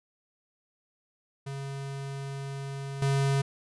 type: tone with level steps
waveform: square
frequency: 137.8 Hz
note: C#3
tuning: 10 cents flat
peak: -35 / -24 dBFS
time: 1.46-3.42 s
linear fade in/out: 10 ms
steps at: 3.02 s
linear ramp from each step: 2 ms
effects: resampled to 24000 Hz